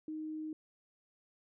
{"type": "tone", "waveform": "sine", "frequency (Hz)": 311.1, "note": "D#4", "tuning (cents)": 0, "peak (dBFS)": -38, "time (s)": [0.08, 0.53], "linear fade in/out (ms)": 2, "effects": []}